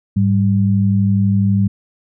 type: tone pair together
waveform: sine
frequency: 103.83 / 196 Hz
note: G#2 / G3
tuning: 0 / 0 cents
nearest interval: major seventh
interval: 1100 cents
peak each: -14 dBFS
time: 0.16-1.68 s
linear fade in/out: 10 ms
effects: none